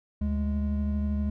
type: tone pair together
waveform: triangle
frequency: 73.42 / 207.7 Hz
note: D2 / G#3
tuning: 0 / 0 cents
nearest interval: octave + tritone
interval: 1800 cents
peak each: -25 / -27 dBFS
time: 0.21-1.3 s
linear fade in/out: 5 ms
effects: none